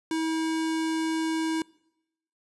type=tone; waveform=square; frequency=321.3 Hz; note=E4; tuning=44 cents flat; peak=-26 dBFS; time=0.11-1.62 s; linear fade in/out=2 ms; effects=noise-tail reverb RT60 0.8 s tail -23 dB re dry + resampled to 24000 Hz